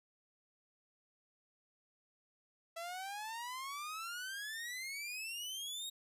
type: exponential sweep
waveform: sawtooth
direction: up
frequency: 659.3 to 3795 Hz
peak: -38 dBFS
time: 2.76-5.9 s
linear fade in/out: 10 ms
effects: resampled to 32000 Hz